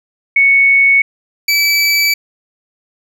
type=tone pair in turn; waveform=sine / 25% pulse; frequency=2217 / 2305 Hz; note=C#7 / D7; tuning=0 / -33 cents; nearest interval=minor second; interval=67 cents; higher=second; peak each=-6 dBFS; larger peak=neither; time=0.36-1.02 / 1.48-2.14 s; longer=neither; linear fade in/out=5 ms; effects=none